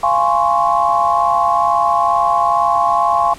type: chord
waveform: sine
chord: Db major seventh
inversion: first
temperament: equal with one note detuned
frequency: 690.4 / 830.6 / 1046.5 / 1108.7 Hz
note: F5 / Ab5 / C6 / Db6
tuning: -20 / 0 / 0 / 0 cents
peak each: -17 dBFS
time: 0.03-3.34 s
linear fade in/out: 5 ms
effects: pink hiss -38 dBFS RMS until 3.38 s + low-pass 10000 Hz 12 dB/octave